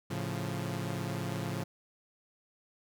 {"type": "chord", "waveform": "sawtooth", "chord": "A augmented", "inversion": "none", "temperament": "equal", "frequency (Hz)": [110, 138.59, 174.61], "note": ["A2", "C#3", "E#3"], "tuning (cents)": [0, 0, 0], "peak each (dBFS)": -34, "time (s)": [0.1, 1.64], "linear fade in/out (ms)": 10, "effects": []}